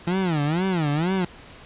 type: tone with vibrato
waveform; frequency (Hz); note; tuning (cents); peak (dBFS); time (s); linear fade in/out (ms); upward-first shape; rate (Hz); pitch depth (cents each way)
30% pulse; 166.4; E3; +17; -18; 0.07-1.25; 5; sine; 2.1; 250
effects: pink hiss -45 dBFS RMS until 1.65 s + resampled to 8000 Hz